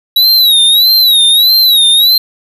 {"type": "tone with vibrato", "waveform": "square", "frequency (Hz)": 3877, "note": "B7", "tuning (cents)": -33, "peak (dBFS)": -5, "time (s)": [0.16, 2.18], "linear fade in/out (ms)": 5, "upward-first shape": "sine", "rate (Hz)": 1.6, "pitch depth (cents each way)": 120, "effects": []}